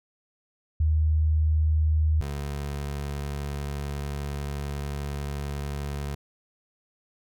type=tone pair in turn; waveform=sine / 25% pulse; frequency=77.78 / 71.25 Hz; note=D#2 / C#2; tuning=0 / +48 cents; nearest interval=major second; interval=152 cents; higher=first; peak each=-19 / -26 dBFS; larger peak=first; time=0.8-2.21 / 2.21-6.15 s; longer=second; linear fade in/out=5 ms; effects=none